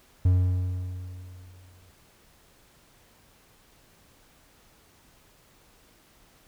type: tone with exponential decay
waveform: triangle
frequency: 91.1 Hz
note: F#2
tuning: 26 cents flat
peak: -14 dBFS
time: 0.25-1.91 s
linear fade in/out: 5 ms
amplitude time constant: 360 ms
effects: pink hiss -59 dBFS RMS until 6.47 s